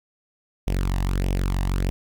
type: tone with flanger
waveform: sawtooth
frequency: 46.31 Hz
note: F#1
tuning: 2 cents sharp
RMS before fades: -23 dBFS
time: 0.67-1.9 s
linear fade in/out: 0 ms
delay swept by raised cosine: 0.34 to 1.09 ms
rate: 1.6 Hz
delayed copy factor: +0.65
effects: none